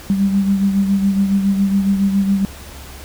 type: beating tone pair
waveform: sine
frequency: 196 / 203.2 Hz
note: G3 / G#3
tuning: 0 / -38 cents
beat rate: 7.2 Hz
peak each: -13 / -22 dBFS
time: 0.1-2.45 s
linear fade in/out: 0 ms
effects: added 69 Hz sine -37 dBFS peak until 3.04 s + pink hiss -37 dBFS RMS until 3.04 s